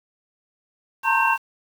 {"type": "tone cluster", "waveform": "sine", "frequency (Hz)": [896, 936, 1072, 1568, 2724], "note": ["A5", "A#5", "C6", "G6", "F7"], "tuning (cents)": [31, 7, 42, 0, -44], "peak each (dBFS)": -23, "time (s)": [1.03, 1.38], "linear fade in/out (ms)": 50, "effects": ["7-bit"]}